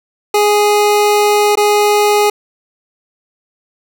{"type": "tone with dropouts", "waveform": "25% pulse", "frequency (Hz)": 415.3, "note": "G#4", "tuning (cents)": 0, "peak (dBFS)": -5, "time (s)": [0.34, 2.3], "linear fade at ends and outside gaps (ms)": 5, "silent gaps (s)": [1.555, 1.572], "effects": []}